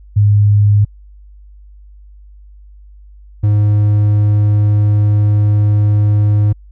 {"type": "tone pair in turn", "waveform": ["sine", "triangle"], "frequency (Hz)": [103.2, 104.22], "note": ["G#2", "G#2"], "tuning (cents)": [-10, 7], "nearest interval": "unison", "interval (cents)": 17, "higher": "second", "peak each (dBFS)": -6, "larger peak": "neither", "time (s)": [[0.16, 0.85], [3.43, 6.53]], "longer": "second", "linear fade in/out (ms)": 10, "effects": ["added 50 Hz sine -36 dBFS peak until 6.71 s"]}